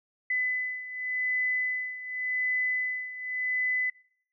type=beating tone pair; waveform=sine; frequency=2007 / 2007.88 Hz; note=B6 / B6; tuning=+27 / +28 cents; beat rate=0.88 Hz; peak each=-29 / -33 dBFS; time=0.3-3.9 s; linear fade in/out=5 ms; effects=noise-tail reverb RT60 0.7 s tail -24 dB re dry